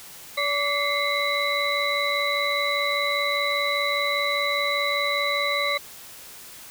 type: tone cluster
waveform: sine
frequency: 572 / 1155 / 2048 / 2153 / 3940 Hz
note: D5 / D6 / C7 / C7 / B7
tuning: -46 / -29 / -38 / +49 / -5 cents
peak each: -28 dBFS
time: 0.37-5.78 s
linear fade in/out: 10 ms
effects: white hiss -43 dBFS RMS until 6.7 s